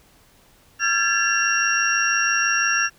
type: tone cluster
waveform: sine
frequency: 1366 / 1621 / 1727 / 2745 / 5620 Hz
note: F6 / G#6 / A6 / F7 / F8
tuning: -39 / -42 / -33 / -31 / +10 cents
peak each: -24 dBFS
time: 0.79-2.9 s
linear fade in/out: 50 ms
effects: pink hiss -55 dBFS RMS until 2.98 s